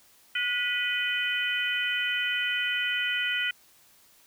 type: tone cluster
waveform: sine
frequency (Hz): 1453 / 1965 / 2480 / 3035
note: F#6 / B6 / D#7 / F#7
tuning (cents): -32 / -9 / -6 / +43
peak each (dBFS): -31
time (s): 0.35-3.51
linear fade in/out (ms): 5
effects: white hiss -59 dBFS RMS until 4.26 s